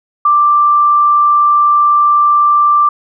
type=tone; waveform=sine; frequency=1178 Hz; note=D6; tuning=5 cents sharp; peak=-6 dBFS; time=0.25-2.89 s; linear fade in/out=5 ms; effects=none